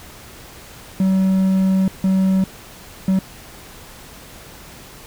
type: tone bursts at uneven times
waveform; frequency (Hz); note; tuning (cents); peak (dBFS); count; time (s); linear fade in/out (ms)
triangle; 190; F#3; +46; -11; 3; 1-1.88 / 2.04-2.44 / 3.08-3.19; 2
effects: pink hiss -40 dBFS RMS until 5.06 s